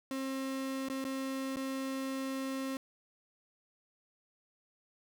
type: tone with dropouts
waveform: 35% pulse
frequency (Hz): 267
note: C4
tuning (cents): +35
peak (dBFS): -33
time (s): 0.11-2.77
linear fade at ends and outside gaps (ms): 1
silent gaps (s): 0.886-0.899 / 1.042-1.05 / 1.56-1.568
effects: none